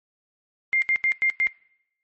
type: tone bursts at uneven times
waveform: sine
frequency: 2108 Hz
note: C7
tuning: 12 cents sharp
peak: -18 dBFS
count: 5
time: 0.73-0.82 / 0.89-0.96 / 1.04-1.12 / 1.22-1.3 / 1.4-1.47 s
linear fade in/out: 0 ms
effects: noise-tail reverb RT60 0.8 s tail -22 dB re dry + MP3 32 kbps